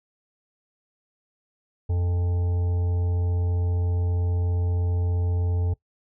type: harmonic tone with a mistuned harmonic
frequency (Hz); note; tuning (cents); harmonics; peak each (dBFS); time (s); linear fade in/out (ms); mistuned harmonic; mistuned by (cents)
88.5; F2; +23; 1 / 3 / 5 / 7 / 9 / 10; -21 / -43 / -37 / -49 / -47 / -53; 1.89-5.74; 10; 5; -16
effects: noise-tail reverb RT60 0.1 s tail -20 dB re dry